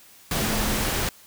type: tone in noise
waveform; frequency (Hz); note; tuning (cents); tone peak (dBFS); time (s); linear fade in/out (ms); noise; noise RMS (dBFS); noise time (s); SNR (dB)
sine; 213.7; G#3; +50; -30; 0.41-0.84; 2; pink; -25; 0.31-1.09; -8
effects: white hiss -51 dBFS RMS until 1.26 s